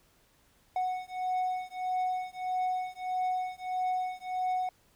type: beating tone pair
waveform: triangle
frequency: 737 / 738.6 Hz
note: F#5 / F#5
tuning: -7 / -3 cents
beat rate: 1.6 Hz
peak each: -31 dBFS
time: 0.76-4.69 s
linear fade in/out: 2 ms
effects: pink hiss -66 dBFS RMS until 4.95 s